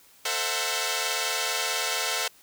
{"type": "chord", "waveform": "5% pulse", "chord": "F# half-diminished seventh", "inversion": "first", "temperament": "equal with one note detuned", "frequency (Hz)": [447.7, 523.3, 659.3, 740], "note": ["A4", "C5", "E5", "F#5"], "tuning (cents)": [30, 0, 0, 0], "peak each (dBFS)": -20, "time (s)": [0.25, 2.28], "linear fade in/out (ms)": 5, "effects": ["white hiss -56 dBFS RMS until 2.42 s"]}